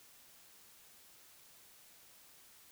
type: silence
effects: white hiss -61 dBFS RMS until 2.71 s